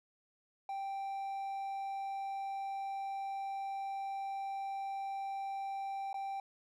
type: tone with dropouts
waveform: triangle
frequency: 784 Hz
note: G5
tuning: in tune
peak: -35 dBFS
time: 0.69-6.4 s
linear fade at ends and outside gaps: 2 ms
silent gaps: 6.13-6.142 s
effects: none